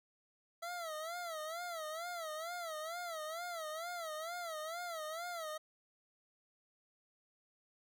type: tone with vibrato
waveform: 25% pulse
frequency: 660 Hz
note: E5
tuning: 2 cents sharp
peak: -37 dBFS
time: 0.62-5.58 s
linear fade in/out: 10 ms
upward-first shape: sine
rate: 2.2 Hz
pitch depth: 130 cents each way
effects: none